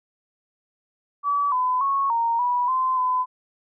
sine tone with pitch steps, 1146 / 1009 / 1102 / 927 / 979 / 1033 / 1011 Hz, D6 / B5 / C#6 / A#5 / B5 / C6 / B5, -43 / +37 / -11 / -10 / -15 / -22 / +40 cents, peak -19 dBFS, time 1.23-3.26 s, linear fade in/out 50 ms, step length 290 ms, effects none

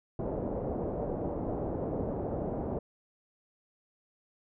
white low-pass noise, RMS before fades -34 dBFS, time 0.19-2.79 s, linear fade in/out 5 ms, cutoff 610 Hz, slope 24 dB/octave, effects none

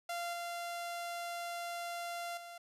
sawtooth tone with level steps, 691 Hz, F5, 19 cents flat, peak -33 / -35 / -43 dBFS, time 0.09-2.58 s, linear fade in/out 5 ms, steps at 0.33 / 2.37 s, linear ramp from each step 5 ms, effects resampled to 32000 Hz

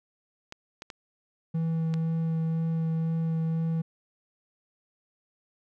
clicks, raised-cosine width 0.2 ms, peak -22 dBFS, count 4, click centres 0.524 / 0.821 / 0.902 / 1.94 s
triangle tone with vibrato, 162.7 Hz, E3, 22 cents flat, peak -23 dBFS, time 1.54-3.82 s, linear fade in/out 10 ms, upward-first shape sine, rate 2 Hz, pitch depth 9 cents each way
effects none

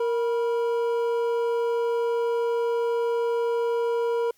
triangle tone pair together, 466.2 / 973.7 Hz, A#4 / B5, 0 / -25 cents, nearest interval octave + minor second, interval 1275 cents, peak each -20 / -30 dBFS, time 0-4.31 s, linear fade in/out 5 ms, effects white hiss -63 dBFS RMS until 4.37 s + MP3 96 kbps

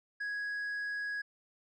sine tone with tanh clipping, 1663 Hz, G#6, 2 cents sharp, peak -35 dBFS, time 0.2-1.22 s, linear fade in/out 10 ms, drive 3 dB, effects none

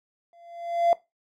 triangle tone with exponential growth, 685 Hz, F5, 34 cents flat, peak -12 dBFS, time 0.33-0.93 s, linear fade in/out 1 ms, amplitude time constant 130 ms, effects noise-tail reverb RT60 0.2 s tail -20 dB re dry + tanh soft clip ceiling -11 dBFS

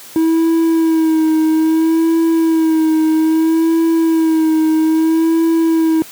triangle tone with vibrato, 322 Hz, E4, 41 cents flat, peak -8 dBFS, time 0.16-6.02 s, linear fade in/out 0 ms, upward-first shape sine, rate 0.61 Hz, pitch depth 36 cents each way, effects white hiss -36 dBFS RMS until 6.11 s + high-pass 80 Hz 12 dB/octave

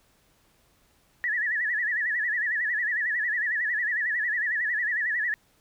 sine tone with vibrato, 1821 Hz, A#6, 41 cents flat, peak -24 dBFS, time 1.24-5.34 s, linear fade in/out 0 ms, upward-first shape sine, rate 11 Hz, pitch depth 140 cents each way, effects pink hiss -64 dBFS RMS until 5.6 s

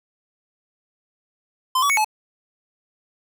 square tone with pitch steps, 1032 / 1139 / 2223 / 859 Hz, C6 / C#6 / C#7 / A5, -24 / +47 / +4 / -42 cents, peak -17 dBFS, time 1.75-2.046 s, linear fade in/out 5 ms, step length 74 ms, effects none

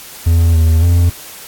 triangle tone with pitch steps, 83.6 / 80.8 / 86.3 Hz, E2 / E2 / F2, +25 / -34 / -20 cents, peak -5 dBFS, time 0.26-1.1 s, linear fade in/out 10 ms, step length 280 ms, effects white hiss -33 dBFS RMS until 1.47 s + AAC 64 kbps

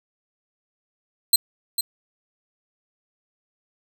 15% pulse tone with echo, 4125 Hz, C8, 25 cents flat, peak -5 dBFS, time 1.33-1.36 s, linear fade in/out 5 ms, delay 450 ms, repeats 1, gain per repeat -9 dB, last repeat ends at 1.81 s, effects none

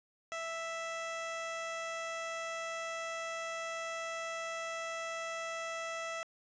15% pulse tone, 659.3 Hz, E5, in tune, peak -31 dBFS, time 0.32-6.23 s, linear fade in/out 0 ms, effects resampled to 16000 Hz + 10-bit

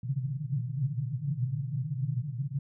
white band-pass noise, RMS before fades -32 dBFS, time 0.03-2.59 s, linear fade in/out 5 ms, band 120 to 150 Hz, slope 96 dB/octave, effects none

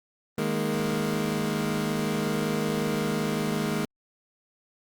25% pulse chord, D# suspended fourth, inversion none, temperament equal, 155.56 / 207.7 / 233.1 Hz, D#3 / G#3 / A#3, 0 / 0 / 0 cents, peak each -27 / -25 / -27 dBFS, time 0.38-3.85 s, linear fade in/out 2 ms, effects Opus 32 kbps

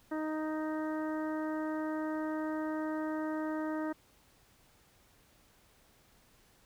harmonic tone, 311.1 Hz, D#4, in tune, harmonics 1 / 2 / 3 / 4 / 5 / 6, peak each -34 / -40 / -44 / -46 / -48 / -50 dBFS, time 0.11-3.93 s, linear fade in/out 10 ms, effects pink hiss -65 dBFS RMS until 6.65 s

